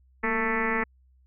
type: tone with frequency modulation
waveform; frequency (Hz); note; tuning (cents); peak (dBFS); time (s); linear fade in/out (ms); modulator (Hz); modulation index
sine; 1108.7; C#6; 0; -23; 0.23-0.84; 10; 219; 4.8
effects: added 64 Hz sine -57 dBFS peak until 1.26 s